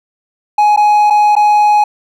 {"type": "tone with dropouts", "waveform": "triangle", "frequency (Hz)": 837, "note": "G#5", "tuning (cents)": 13, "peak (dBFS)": -4, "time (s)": [0.58, 1.84], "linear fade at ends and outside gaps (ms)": 5, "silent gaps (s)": [[0.763, 0.773], [1.101, 1.105], [1.354, 1.364]], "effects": []}